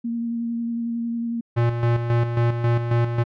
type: tone with vibrato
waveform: sine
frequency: 233.1 Hz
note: A#3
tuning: in tune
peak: -23 dBFS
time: 0.04-1.41 s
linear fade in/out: 10 ms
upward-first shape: sine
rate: 11 Hz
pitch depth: 15 cents each way
type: tone with tremolo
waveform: square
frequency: 118.2 Hz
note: A#2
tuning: 24 cents sharp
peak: -17 dBFS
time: 1.56-3.24 s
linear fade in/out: 20 ms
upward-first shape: square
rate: 3.7 Hz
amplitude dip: 55%
effects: low-pass 2000 Hz 12 dB/octave